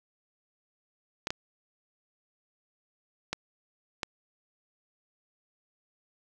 clicks, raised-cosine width 0.2 ms, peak -13 dBFS, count 4, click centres 1.271 / 1.305 / 3.33 / 4.032 s, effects none

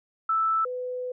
sine tone pair in turn, 1318.5 / 500.8 Hz, E6 / B4, 0 / +24 cents, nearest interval octave + perfect fourth, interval 1676 cents, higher first, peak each -21 / -29 dBFS, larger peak first, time 0.29-0.65 / 0.65-1.12 s, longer second, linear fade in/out 5 ms, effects none

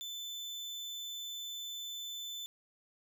35% pulse tone, 3520 Hz, A7, in tune, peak -38 dBFS, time 0.01-2.46 s, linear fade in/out 0 ms, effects none

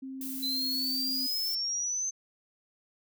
sine tone with pitch glide, 265.3 to 263.5 Hz, C4 to C4, +24 to +12 cents, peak -37 dBFS, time 0.02-1.27 s, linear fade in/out 10 ms, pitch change -12 cents, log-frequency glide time 0.46-0.91 s
violet noise, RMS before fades -39 dBFS, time 0.21-1.55 s, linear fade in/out 2 ms
sine exponential sweep, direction up, 3998 to 6272 Hz, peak -29 dBFS, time 0.42-2.11 s, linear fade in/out 20 ms
effects none

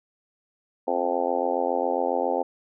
harmonic tone with a mistuned harmonic, 87.31 Hz, F2, in tune, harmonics 3 / 4 / 5 / 6 / 7 / 8 / 9 / 10, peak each -33 / -33 / -31 / -27 / -32 / -31 / -29 / -33 dBFS, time 0.87-2.43 s, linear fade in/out 10 ms, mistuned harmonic 3, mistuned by +16 cents, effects none

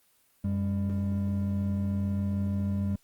triangle tone pair together, 92.9 / 199.65 Hz, F#2 / G3, +7 / +32 cents, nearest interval octave + minor second, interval 1325 cents, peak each -27 dBFS, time 0.44-2.96 s, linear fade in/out 5 ms, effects white hiss -66 dBFS RMS until 3.03 s + Opus 24 kbps

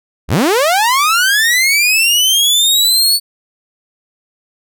sawtooth linear sweep, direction up, 41.2 to 4485 Hz, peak -6 dBFS, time 0.28-3.2 s, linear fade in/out 50 ms, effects none

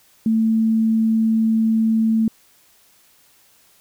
sine tone, 222.7 Hz, A3, 21 cents sharp, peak -14 dBFS, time 0.26-2.28 s, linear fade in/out 2 ms, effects white hiss -55 dBFS RMS until 3.8 s

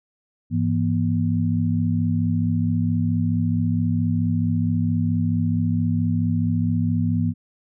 sine tone cluster, 101.6 / 166.1 / 240.6 Hz, G#2 / E3 / B3, -38 / +13 / -45 cents, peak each -22 / -23 / -23 dBFS, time 0.5-7.34 s, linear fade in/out 50 ms, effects none

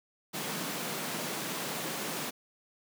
pink high-pass noise, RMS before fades -36 dBFS, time 0.33-2.31 s, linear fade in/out 20 ms, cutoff 140 Hz, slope 48 dB/octave, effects none

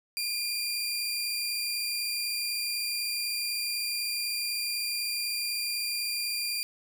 sawtooth tone pair together, 2424 / 4732 Hz, D#7 / D8, -46 / +12 cents, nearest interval octave, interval 1158 cents, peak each -31 / -28 dBFS, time 0.17-6.63 s, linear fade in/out 0 ms, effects none

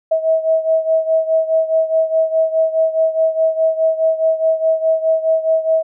sine beating tone pair, 642 / 646.8 Hz, E5 / E5, -46 / -33 cents, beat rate 4.8 Hz, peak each -14 / -18 dBFS, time 0.11-5.83 s, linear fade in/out 10 ms, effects none

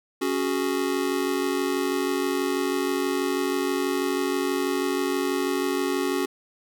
square chord, C# suspended fourth, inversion none, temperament just, 277.2 / 369.6 / 415.8 Hz, C#4 / F#4 / G#4, 0 / -2 / +2 cents, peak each -28 / -27 / -31 dBFS, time 0.21-6.26 s, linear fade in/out 10 ms, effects none

